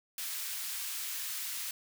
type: high-pass noise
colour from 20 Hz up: white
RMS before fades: -38 dBFS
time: 0.18-1.71 s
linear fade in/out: 2 ms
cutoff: 1600 Hz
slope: 12 dB/octave
effects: none